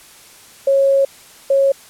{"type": "tone bursts at uneven times", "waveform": "sine", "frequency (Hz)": 548, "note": "C#5", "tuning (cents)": -20, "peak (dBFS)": -10, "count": 2, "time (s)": [[0.67, 1.05], [1.5, 1.72]], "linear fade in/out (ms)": 5, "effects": ["white hiss -43 dBFS RMS until 1.89 s", "low-pass 12000 Hz 12 dB/octave"]}